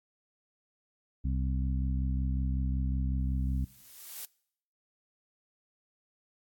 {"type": "harmonic tone", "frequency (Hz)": 65.41, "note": "C2", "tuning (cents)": 0, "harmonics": [1, 2, 3, 4], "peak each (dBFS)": [-29, -35, -39, -41], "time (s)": [1.24, 3.65], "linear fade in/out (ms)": 10}
{"type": "noise with exponential growth", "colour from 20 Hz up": "blue", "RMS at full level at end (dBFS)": -39, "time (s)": [3.19, 4.25], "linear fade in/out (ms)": 0, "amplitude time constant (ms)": 230}
{"effects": ["noise-tail reverb RT60 0.7 s tail -24 dB re dry", "AAC 64 kbps"]}